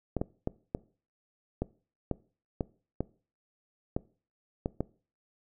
clicks, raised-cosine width 2 ms, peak -16 dBFS, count 11, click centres 0.167 / 0.215 / 0.474 / 0.749 / 1.62 / 2.113 / 2.608 / 3.006 / 3.965 / 4.659 / 4.806 s, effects noise-tail reverb RT60 0.4 s tail -21 dB re dry

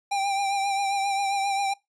square tone with vibrato, 792 Hz, G5, 18 cents sharp, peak -24 dBFS, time 0.11-1.74 s, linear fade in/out 10 ms, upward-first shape triangle, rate 7.5 Hz, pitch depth 40 cents each way, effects noise-tail reverb RT60 0.2 s tail -23 dB re dry + resampled to 22050 Hz

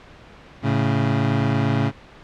25% pulse tone pair together, 110 / 138.59 Hz, A2 / C#3, 0 / 0 cents, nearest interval major third, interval 400 cents, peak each -17 dBFS, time 0.62-1.92 s, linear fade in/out 50 ms, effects pink hiss -45 dBFS RMS until 2.23 s + low-pass 3000 Hz 12 dB/octave

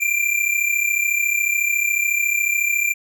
square tone pair together, 2356 / 2390 Hz, D7 / D7, +5 / +30 cents, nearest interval unison, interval 25 cents, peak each -21 dBFS, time 0-2.94 s, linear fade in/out 20 ms, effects none

